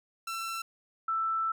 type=tone pair in turn; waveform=sawtooth / sine; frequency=1343 / 1326 Hz; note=E6 / E6; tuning=+32 / +10 cents; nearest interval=unison; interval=22 cents; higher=first; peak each=-30 / -27 dBFS; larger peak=second; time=0.27-0.62 / 1.08-1.52 s; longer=second; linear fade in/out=5 ms; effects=none